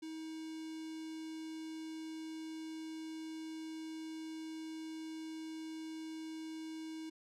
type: tone with notch filter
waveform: square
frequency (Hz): 318.2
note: D#4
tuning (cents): +39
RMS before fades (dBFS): -45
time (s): 0.02-7.1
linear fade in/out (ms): 10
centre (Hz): 1200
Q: 0.77
effects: low-pass 8000 Hz 12 dB/octave